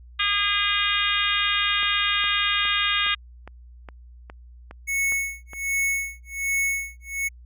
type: harmonic tone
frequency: 407.9 Hz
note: G#4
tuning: 31 cents flat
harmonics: 3 / 4 / 5 / 6 / 7 / 8 / 9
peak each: -28 / -28 / -28 / -28 / -28 / -28 / -28 dBFS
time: 0.19-3.15 s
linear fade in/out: 10 ms
type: click train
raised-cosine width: 0.5 ms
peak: -24 dBFS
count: 10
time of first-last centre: 1.83-5.534 s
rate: 2.43 Hz
type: tone with tremolo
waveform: square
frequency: 2204 Hz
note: C#7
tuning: 11 cents flat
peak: -21 dBFS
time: 4.87-7.29 s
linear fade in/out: 20 ms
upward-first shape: sine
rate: 1.3 Hz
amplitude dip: 100%
effects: added 60 Hz sine -43 dBFS peak until 7.45 s